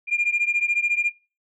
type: beating tone pair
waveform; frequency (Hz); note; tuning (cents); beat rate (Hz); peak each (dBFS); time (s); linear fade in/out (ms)
sine; 2401 / 2415; D7 / D7; +38 / +48; 14; -21; 0.07-1.12; 50
effects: noise-tail reverb RT60 0.3 s tail -20 dB re dry + tanh soft clip ceiling -14 dBFS